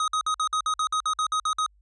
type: tone bursts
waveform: square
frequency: 1258 Hz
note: D#6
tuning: 19 cents sharp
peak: -23 dBFS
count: 13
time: 0-1.663 s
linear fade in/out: 2 ms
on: 79 ms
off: 53 ms
effects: added 50 Hz sine -57 dBFS peak until 1.81 s + resampled to 22050 Hz